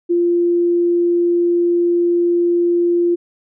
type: tone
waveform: sine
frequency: 346.6 Hz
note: F4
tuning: 13 cents flat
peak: -12 dBFS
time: 0.09-3.16 s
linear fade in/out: 20 ms
effects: none